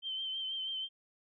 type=tone with vibrato; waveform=sine; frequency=3110 Hz; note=G7; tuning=14 cents flat; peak=-35 dBFS; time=0.02-0.89 s; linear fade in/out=50 ms; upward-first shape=sine; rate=6.2 Hz; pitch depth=32 cents each way; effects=none